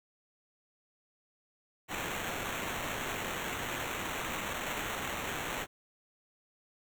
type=noise with sample-and-hold; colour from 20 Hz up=violet; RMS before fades=-37 dBFS; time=1.88-5.67 s; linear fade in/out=50 ms; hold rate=4900 Hz; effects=none